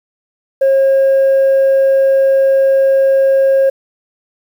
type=tone; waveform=sine; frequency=540 Hz; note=C#5; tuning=45 cents flat; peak=-5 dBFS; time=0.61-3.7 s; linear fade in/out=10 ms; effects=tanh soft clip ceiling -6 dBFS + 7-bit